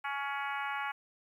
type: harmonic tone with a mistuned harmonic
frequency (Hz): 280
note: C#4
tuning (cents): +18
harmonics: 3 / 4 / 5 / 6 / 7 / 8 / 9 / 10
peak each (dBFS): -38 / -40 / -40 / -42 / -46 / -43 / -49 / -50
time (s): 0.04-0.92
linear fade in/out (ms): 10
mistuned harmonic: 10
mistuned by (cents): +64
effects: 11-bit